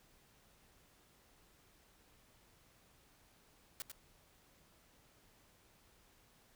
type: noise with echo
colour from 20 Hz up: white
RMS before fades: -43 dBFS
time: 3.8-3.82 s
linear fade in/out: 0 ms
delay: 97 ms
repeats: 1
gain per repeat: -6 dB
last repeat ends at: 3.917 s
effects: pink hiss -68 dBFS RMS until 6.55 s